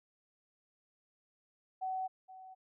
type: tone with echo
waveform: sine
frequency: 753 Hz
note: F#5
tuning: 30 cents sharp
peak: -34 dBFS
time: 1.81-2.08 s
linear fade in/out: 20 ms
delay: 470 ms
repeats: 1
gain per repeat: -15 dB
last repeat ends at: 2.55 s
effects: none